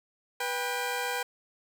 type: tone pair together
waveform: 15% pulse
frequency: 490.4 / 794.8 Hz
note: B4 / G5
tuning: -12 / +24 cents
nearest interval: minor sixth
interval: 836 cents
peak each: -26 dBFS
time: 0.4-1.23 s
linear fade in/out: 5 ms
effects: none